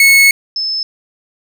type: tone pair in turn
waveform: 40% pulse / sine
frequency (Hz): 2198 / 5239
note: C#7 / E8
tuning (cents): -15 / -12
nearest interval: octave + minor third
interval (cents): 1503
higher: second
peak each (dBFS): -4 / -15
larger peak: first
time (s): 0-0.31 / 0.56-0.83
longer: first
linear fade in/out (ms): 2
effects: none